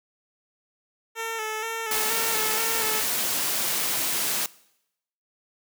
10% pulse tone with vibrato, 443.8 Hz, A4, 15 cents sharp, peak -20 dBFS, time 1.15-3.03 s, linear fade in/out 50 ms, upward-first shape square, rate 2.1 Hz, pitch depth 36 cents each way
white noise, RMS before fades -26 dBFS, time 1.91-4.46 s, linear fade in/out 2 ms
effects noise-tail reverb RT60 0.8 s tail -21 dB re dry + high-pass 150 Hz 12 dB/octave

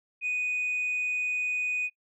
sine tone, 2485 Hz, D#7, 3 cents flat, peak -25 dBFS, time 0.21-1.9 s, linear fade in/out 50 ms, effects noise-tail reverb RT60 0.1 s tail -23 dB re dry + tanh soft clip ceiling -24 dBFS

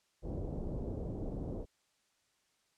pink low-pass noise, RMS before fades -39 dBFS, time 0.22-1.66 s, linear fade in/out 50 ms, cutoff 570 Hz, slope 24 dB/octave, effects white hiss -75 dBFS RMS until 2.77 s + low-pass 8000 Hz 12 dB/octave

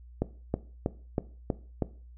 click train, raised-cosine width 2 ms, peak -13 dBFS, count 6, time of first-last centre 0.22-1.823 s, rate 3.12 Hz, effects noise-tail reverb RT60 0.4 s tail -17 dB re dry + added 60 Hz sine -47 dBFS peak until 2.17 s

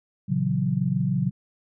sine chord, F# dominant seventh, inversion first, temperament equal, 116.54 / 138.59 / 164.81 / 185 Hz, A#2 / C#3 / E3 / F#3, 0 / 0 / 0 / 0 cents, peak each -30 / -25 / -29 / -25 dBFS, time 0.28-1.31 s, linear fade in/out 20 ms, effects none

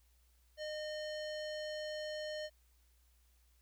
square tone with low-pass filter, 611 Hz, D#5, 32 cents flat, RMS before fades -42 dBFS, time 0.57-2.5 s, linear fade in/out 50 ms, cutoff 4800 Hz, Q 1.9, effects added 60 Hz sine -67 dBFS peak until 3.61 s + white hiss -75 dBFS RMS until 3.61 s

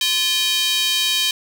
square tone with high-pass filter, 347.8 Hz, F4, 7 cents flat, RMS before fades -19 dBFS, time 0.01-1.31 s, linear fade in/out 2 ms, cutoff 3300 Hz, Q 2.9, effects none

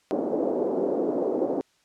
pink band-pass noise, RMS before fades -26 dBFS, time 0.11-1.61 s, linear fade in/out 0 ms, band 290 to 580 Hz, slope 24 dB/octave, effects white hiss -65 dBFS RMS until 1.84 s + low-pass 7000 Hz 12 dB/octave

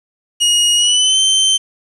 sawtooth tone with pitch glide, 2880 to 3105 Hz, F#7 to G7, -47 to -17 cents, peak -7 dBFS, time 0.4-1.58 s, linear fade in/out 20 ms, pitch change +130 cents, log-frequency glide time 0.76-1.2 s, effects resampled to 24000 Hz + 7-bit

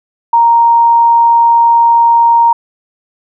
sine tone, 932.3 Hz, A#5, in tune, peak -4 dBFS, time 0.33-2.53 s, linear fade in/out 5 ms, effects none

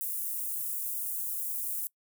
white high-pass noise, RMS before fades -34 dBFS, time 0.01-1.87 s, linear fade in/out 0 ms, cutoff 9600 Hz, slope 24 dB/octave, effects noise-tail reverb RT60 0.1 s tail -23 dB re dry

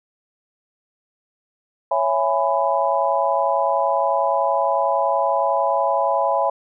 sine chord, C# minor seventh, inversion none, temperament just, 554.4 / 665.2 / 831.5 / 997.9 Hz, C#5 / E5 / G#5 / B5, 0 / +16 / +2 / +18 cents, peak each -22 dBFS, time 1.91-6.5 s, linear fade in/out 5 ms, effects none

